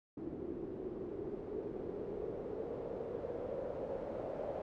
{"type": "noise with low-pass filter sweep", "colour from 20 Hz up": "white", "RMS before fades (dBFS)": -42, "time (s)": [0.17, 4.62], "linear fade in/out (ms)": 5, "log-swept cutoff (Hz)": [340, 580], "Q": 4.8, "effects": []}